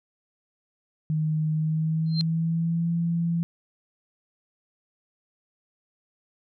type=tone with pitch glide; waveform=sine; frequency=155.56 to 168.66 Hz; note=D#3 to E3; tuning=0 to +40 cents; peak=-22 dBFS; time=1.1-3.43 s; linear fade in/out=0 ms; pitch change=+140 cents; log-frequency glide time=1.53-2.9 s
type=tone with exponential growth; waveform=sine; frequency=4157 Hz; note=C8; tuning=12 cents flat; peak=-21 dBFS; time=2.06-2.21 s; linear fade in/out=0 ms; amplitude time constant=31 ms
effects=none